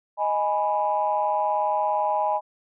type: chord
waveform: sine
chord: G# minor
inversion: second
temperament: equal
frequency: 622.3 / 830.6 / 987.8 Hz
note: D#5 / G#5 / B5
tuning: 0 / 0 / 0 cents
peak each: -26 / -23 / -26 dBFS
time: 0.17-2.41 s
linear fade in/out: 50 ms
effects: tanh soft clip ceiling -11 dBFS